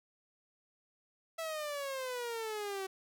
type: exponential sweep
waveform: sawtooth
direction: down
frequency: 661 to 378.2 Hz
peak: -33 dBFS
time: 1.38-2.87 s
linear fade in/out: 10 ms
effects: none